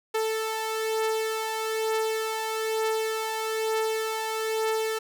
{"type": "beating tone pair", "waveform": "sawtooth", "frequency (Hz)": [440, 441.1], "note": ["A4", "A4"], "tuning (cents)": [0, 4], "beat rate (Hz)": 1.1, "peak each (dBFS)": [-29, -23], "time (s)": [0.14, 4.99], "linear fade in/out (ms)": 10, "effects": []}